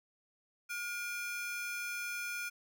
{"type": "ring-modulated tone", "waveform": "45% pulse", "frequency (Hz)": 1911, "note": "A#6", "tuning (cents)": 43, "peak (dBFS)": -34, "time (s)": [0.69, 2.5], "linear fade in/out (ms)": 20, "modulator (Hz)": 485, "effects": []}